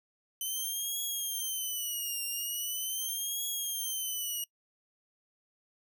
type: tone with vibrato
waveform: 5% pulse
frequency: 3045 Hz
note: F#7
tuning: 49 cents sharp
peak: -25 dBFS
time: 0.41-4.44 s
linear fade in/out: 2 ms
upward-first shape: triangle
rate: 0.41 Hz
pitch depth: 160 cents each way
effects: noise-tail reverb RT60 0.1 s tail -24 dB re dry